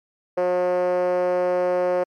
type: tone with band-pass filter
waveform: 5% pulse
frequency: 180 Hz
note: F#3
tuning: 47 cents flat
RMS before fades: -21 dBFS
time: 0.37-2.04 s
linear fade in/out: 10 ms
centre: 480 Hz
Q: 7.8
effects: MP3 96 kbps

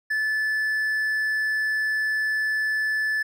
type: tone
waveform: triangle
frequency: 1740 Hz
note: A6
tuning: 20 cents flat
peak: -20 dBFS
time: 0.1-3.23 s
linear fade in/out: 10 ms
effects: none

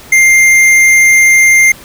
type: tone with tanh clipping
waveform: triangle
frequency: 2104 Hz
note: C7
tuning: 9 cents sharp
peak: -5 dBFS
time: 0.12-1.72 s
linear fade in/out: 5 ms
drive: 18 dB
effects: pink hiss -34 dBFS RMS until 1.84 s

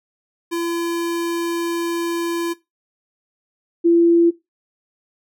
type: tone pair in turn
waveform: square / sine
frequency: 339.2 / 339.2 Hz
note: E4 / E4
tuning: +50 / +50 cents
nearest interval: unison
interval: 0 cents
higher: neither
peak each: -21 / -10 dBFS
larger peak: second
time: 0.51-2.54 / 3.84-4.31 s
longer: first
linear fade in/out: 20 ms
effects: noise-tail reverb RT60 0.2 s tail -18 dB re dry

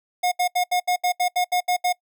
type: tone bursts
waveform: square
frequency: 720 Hz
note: F#5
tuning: 47 cents flat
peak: -19 dBFS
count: 11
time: 0.23-1.928 s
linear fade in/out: 10 ms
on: 88 ms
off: 73 ms
effects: noise-tail reverb RT60 0.1 s tail -23 dB re dry

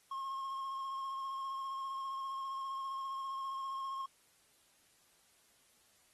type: tone with vibrato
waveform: triangle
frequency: 1077 Hz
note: C6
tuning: 50 cents sharp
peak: -36 dBFS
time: 0.11-4.06 s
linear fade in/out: 5 ms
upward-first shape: sine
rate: 15 Hz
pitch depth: 20 cents each way
effects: white hiss -69 dBFS RMS until 6.13 s + AAC 32 kbps

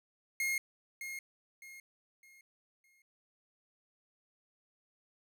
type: tone with echo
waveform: 45% pulse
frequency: 2143 Hz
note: C7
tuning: 41 cents sharp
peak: -31 dBFS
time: 0.4-0.58 s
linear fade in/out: 2 ms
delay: 610 ms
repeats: 4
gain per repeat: -9 dB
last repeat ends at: 3.02 s
effects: none

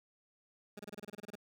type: tone bursts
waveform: 20% pulse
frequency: 205.8 Hz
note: G#3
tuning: 16 cents flat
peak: -39 dBFS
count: 12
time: 0.77-1.355 s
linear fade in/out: 5 ms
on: 24 ms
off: 27 ms
effects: none

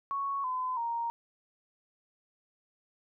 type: tone with pitch steps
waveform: sine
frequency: 1109 / 1017 / 932.6 Hz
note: C#6 / C6 / A#5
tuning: 0 / -50 / +1 cents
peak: -30 dBFS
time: 0.11-1.1 s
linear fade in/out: 0 ms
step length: 330 ms
effects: none

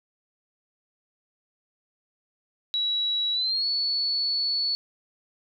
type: tone with pitch glide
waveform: sine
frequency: 3900 to 4428 Hz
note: B7 to C#8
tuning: -23 to -3 cents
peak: -23 dBFS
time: 2.74-4.75 s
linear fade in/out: 0 ms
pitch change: +220 cents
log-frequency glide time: 3.33-3.68 s
effects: none

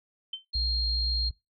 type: tone with exponential decay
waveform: sine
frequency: 3093 Hz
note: G7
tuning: 24 cents flat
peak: -28 dBFS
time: 0.33-0.45 s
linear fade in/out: 5 ms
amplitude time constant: 26 ms
type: tone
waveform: sine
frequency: 4218 Hz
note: C8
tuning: 13 cents sharp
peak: -26 dBFS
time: 0.53-1.3 s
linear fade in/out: 20 ms
type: tone with vibrato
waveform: sine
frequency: 60.8 Hz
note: B1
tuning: 26 cents flat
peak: -28 dBFS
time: 0.55-1.31 s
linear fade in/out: 5 ms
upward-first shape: triangle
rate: 2.3 Hz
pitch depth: 30 cents each way
effects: noise-tail reverb RT60 0.2 s tail -21 dB re dry + MP3 64 kbps

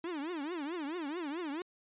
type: tone with vibrato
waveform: 45% pulse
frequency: 317 Hz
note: D#4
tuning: 32 cents sharp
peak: -36 dBFS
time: 0.04-1.62 s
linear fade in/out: 2 ms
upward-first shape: triangle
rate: 4.6 Hz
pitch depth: 280 cents each way
effects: resampled to 8000 Hz

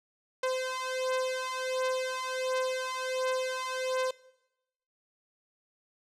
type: beating tone pair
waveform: sawtooth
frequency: 515 / 516.4 Hz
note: C5 / C5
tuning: -28 / -23 cents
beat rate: 1.4 Hz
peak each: -29 dBFS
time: 0.43-4.11 s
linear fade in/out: 5 ms
effects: noise-tail reverb RT60 0.9 s tail -20 dB re dry + low-pass 8000 Hz 12 dB/octave

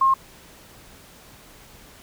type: tone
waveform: sine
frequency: 1070 Hz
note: C6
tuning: 38 cents sharp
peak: -14 dBFS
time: 0.01-0.14 s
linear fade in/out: 5 ms
effects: pink hiss -48 dBFS RMS until 2.02 s

